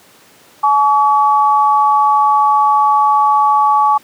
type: tone pair together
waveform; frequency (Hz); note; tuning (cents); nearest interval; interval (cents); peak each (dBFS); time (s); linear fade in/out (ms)
sine; 851.8 / 1137; G#5 / C#6; +44 / +44; perfect fourth; 500; -11; 0.63-3.98; 10
effects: pink hiss -45 dBFS RMS until 4.03 s + high-pass 200 Hz 12 dB/octave